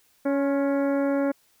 harmonic tone with a mistuned harmonic, 279.1 Hz, C#4, 12 cents sharp, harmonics 1 / 2 / 3 / 4 / 5 / 6 / 7 / 8, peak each -23 / -25 / -37 / -40 / -38 / -42 / -47 / -48 dBFS, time 0.25-1.32 s, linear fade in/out 10 ms, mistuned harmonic 4, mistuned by -45 cents, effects white hiss -63 dBFS RMS until 1.6 s

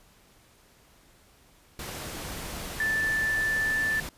sine tone in noise, 1760 Hz, A6, in tune, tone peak -24 dBFS, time 2.8-4 s, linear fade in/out 2 ms, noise pink, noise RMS -37 dBFS, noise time 1.79-4.09 s, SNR +10 dB, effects pink hiss -59 dBFS RMS until 4.17 s + resampled to 32000 Hz

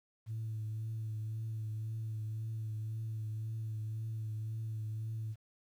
sine tone with vibrato, 110 Hz, A2, in tune, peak -35 dBFS, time 0.26-5.36 s, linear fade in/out 50 ms, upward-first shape triangle, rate 1.9 Hz, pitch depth 30 cents each way, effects tanh soft clip ceiling -33 dBFS + 11-bit

